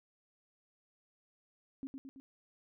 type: tone with echo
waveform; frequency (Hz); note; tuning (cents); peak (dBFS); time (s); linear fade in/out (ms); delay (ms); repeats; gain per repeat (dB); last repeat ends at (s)
sine; 268.9; C4; +47; -38; 1.83-1.87; 0; 110; 3; -4; 2.2
effects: none